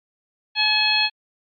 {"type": "harmonic tone with a mistuned harmonic", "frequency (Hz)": 854, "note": "G#5", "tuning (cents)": 48, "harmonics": [1, 2, 3, 4, 5], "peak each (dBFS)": [-27, -27, -21, -23, -21], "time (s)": [0.55, 1.1], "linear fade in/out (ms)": 50, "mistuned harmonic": 4, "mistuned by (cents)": -40, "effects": ["Opus 48 kbps"]}